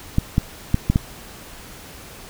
clicks, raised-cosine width 5 ms, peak -3 dBFS, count 5, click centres 0.184 / 0.381 / 0.744 / 0.9 / 0.959 s, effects pink hiss -40 dBFS RMS until 2.29 s

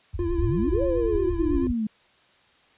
pink low-pass noise, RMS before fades -29 dBFS, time 0.13-1.74 s, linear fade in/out 10 ms, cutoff 100 Hz, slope 96 dB/octave
triangle tone with vibrato, 343.4 Hz, F4, 29 cents flat, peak -23 dBFS, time 0.19-1.67 s, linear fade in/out 2 ms, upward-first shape triangle, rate 9.1 Hz, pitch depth 56 cents each way
sine exponential two-way sweep, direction up then down, 73.4 to 564 to 209.5 Hz, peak -23 dBFS, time 0.38-1.87 s, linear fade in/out 5 ms, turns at 0.82 s
effects white hiss -59 dBFS RMS until 2.77 s + resampled to 8000 Hz

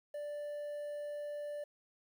triangle tone, 587.3 Hz, D5, in tune, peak -37 dBFS, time 0.14-1.64 s, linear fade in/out 5 ms, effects 11-bit

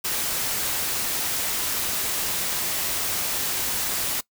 white noise, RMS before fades -26 dBFS, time 0.04-4.21 s, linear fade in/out 10 ms, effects noise-tail reverb RT60 0.1 s tail -21 dB re dry

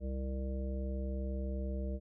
harmonic tone, 65.9 Hz, C2, 13 cents sharp, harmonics 1 / 3 / 5 / 7 / 9, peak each -35 / -42 / -48 / -48 / -47 dBFS, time 0-2 s, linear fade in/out 50 ms, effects none

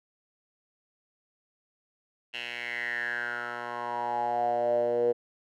10% pulse tone with band-pass filter sweep, 120 Hz, B2, 49 cents flat, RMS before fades -30 dBFS, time 2.33-5.13 s, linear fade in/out 20 ms, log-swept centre 2700 to 470 Hz, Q 7.6, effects none

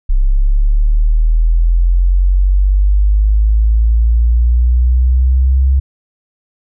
sine linear sweep, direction up, 32.7 to 66.9 Hz, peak -7 dBFS, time 0.09-5.8 s, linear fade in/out 10 ms, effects none

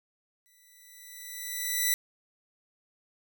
5% pulse tone with exponential growth, 1975.5 Hz, B6, in tune, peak -12 dBFS, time 0.46-1.94 s, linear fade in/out 0 ms, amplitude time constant 320 ms, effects none

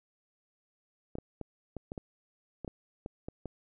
clicks, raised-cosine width 2 ms, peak -25 dBFS, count 11, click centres 1.154 / 1.185 / 1.413 / 1.767 / 1.919 / 1.978 / 2.647 / 2.678 / 3.061 / 3.285 / 3.457 s, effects none

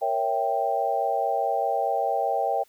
sine chord, A# diminished seventh, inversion none, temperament equal, 466.2 / 554.4 / 659.3 / 784 Hz, A#4 / C#5 / E5 / G5, 0 / 0 / 0 / 0 cents, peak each -31 / -29 / -28 / -25 dBFS, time 0.01-2.64 s, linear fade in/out 20 ms, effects white hiss -61 dBFS RMS until 2.68 s

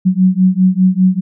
sine beating tone pair, 183.3 / 188.3 Hz, F#3 / F#3, -16 / +31 cents, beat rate 5 Hz, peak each -11 dBFS, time 0.05-1.21 s, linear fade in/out 20 ms, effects none

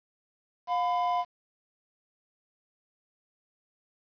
triangle tone pair together, 710 / 1004.1 Hz, F5 / B5, +28 / +28 cents, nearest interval tritone, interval 600 cents, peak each -25 / -27 dBFS, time 0.67-1.25 s, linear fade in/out 50 ms, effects resampled to 11025 Hz + 9-bit

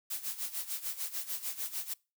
blue noise with tremolo, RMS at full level -35 dBFS, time 0.1-1.94 s, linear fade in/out 10 ms, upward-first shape sine, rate 6.7 Hz, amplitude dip 80%, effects noise-tail reverb RT60 0.3 s tail -25 dB re dry

